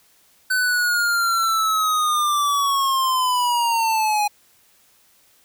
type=linear sweep; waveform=square; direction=down; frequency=1517 to 824 Hz; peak=-18 dBFS; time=0.5-4.28 s; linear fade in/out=10 ms; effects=white hiss -57 dBFS RMS until 5.44 s